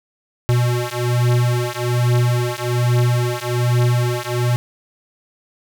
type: beating tone pair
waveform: square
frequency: 121.1 / 122.3 Hz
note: B2 / B2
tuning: -34 / -16 cents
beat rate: 1.2 Hz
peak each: -19 / -19 dBFS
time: 0.49-4.56 s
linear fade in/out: 0 ms
effects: none